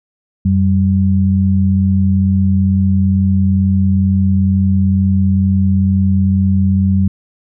sine tone pair together, 91 / 193.2 Hz, F#2 / G3, -28 / -25 cents, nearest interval octave + minor second, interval 1303 cents, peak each -12 dBFS, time 0.45-7.08 s, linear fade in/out 5 ms, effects none

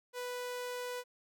sawtooth tone, 493.9 Hz, B4, in tune, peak -34 dBFS, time 0.13-1.04 s, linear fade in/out 50 ms, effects none

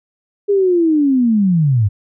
sine linear sweep, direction down, 411.5 to 95 Hz, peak -10 dBFS, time 0.48-1.89 s, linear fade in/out 20 ms, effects none

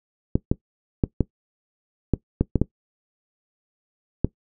clicks, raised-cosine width 3 ms, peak -5 dBFS, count 9, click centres 0.355 / 0.515 / 1.038 / 1.207 / 2.137 / 2.41 / 2.557 / 2.616 / 4.246 s, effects noise-tail reverb RT60 0.1 s tail -19 dB re dry

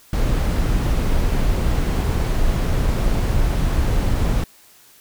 brown noise, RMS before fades -18 dBFS, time 0.13-4.44 s, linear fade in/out 2 ms, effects white hiss -50 dBFS RMS until 5 s

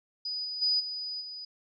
sine tone with level steps, 4960 Hz, D#8, 6 cents flat, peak -31 / -33 / -23 / -33 / -38 dBFS, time 0.25-1.45 s, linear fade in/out 5 ms, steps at 0.44 / 0.61 / 0.79 / 1.2 s, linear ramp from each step 20 ms, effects MP3 64 kbps

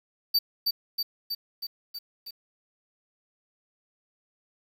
square tone with echo, 4617 Hz, D8, 30 cents flat, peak -20 dBFS, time 0.34-0.39 s, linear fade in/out 10 ms, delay 320 ms, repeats 6, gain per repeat -3 dB, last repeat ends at 2.31 s, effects 9-bit

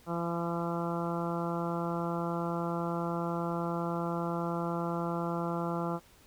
harmonic tone, 170 Hz, F3, 46 cents flat, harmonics 1 / 2 / 3 / 4 / 5 / 6 / 7 / 8, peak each -34 / -37 / -39 / -40 / -41 / -42 / -42 / -43 dBFS, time 0.06-6 s, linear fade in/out 50 ms, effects pink hiss -60 dBFS RMS until 6.26 s

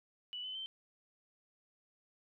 sine tone with pitch steps, 2960 / 3033 / 3107 Hz, F#7 / F#7 / G7, 0 / +42 / -16 cents, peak -40 dBFS, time 0.33-0.66 s, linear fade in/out 0 ms, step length 110 ms, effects none

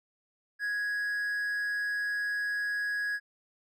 triangle tone with amplitude modulation, 1664 Hz, G#6, 3 cents sharp, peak -26 dBFS, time 0.59-3.2 s, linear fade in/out 50 ms, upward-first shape sine, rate 210 Hz, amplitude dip 30%, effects none

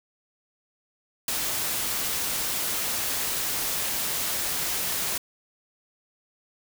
white noise with ADSR envelope, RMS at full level -24 dBFS, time 1.28-5.18 s, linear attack 3 ms, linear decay 8 ms, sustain -4 dB, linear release 6 ms, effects none

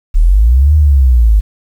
sine linear two-way sweep, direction up then down, 34.65 to 77.5 to 49.77 Hz, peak -4 dBFS, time 0.14-1.41 s, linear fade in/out 20 ms, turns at 0.75 s, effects 7-bit

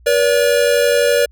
square tone pair together, 481.3 / 573.1 Hz, B4 / D5, -45 / -42 cents, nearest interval minor third, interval 303 cents, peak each -15 dBFS, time 0.06-1.26 s, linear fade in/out 10 ms, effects added 60 Hz sine -43 dBFS peak until 1.31 s

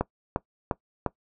click train, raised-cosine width 1 ms, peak -10 dBFS, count 4, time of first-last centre 0.01-1.063 s, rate 2.85 Hz, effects noise-tail reverb RT60 0.1 s tail -20 dB re dry

